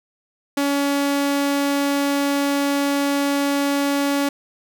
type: tone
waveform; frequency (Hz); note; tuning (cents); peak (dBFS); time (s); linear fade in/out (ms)
sawtooth; 282.2; C#4; +31; -14; 0.57-4.29; 5
effects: none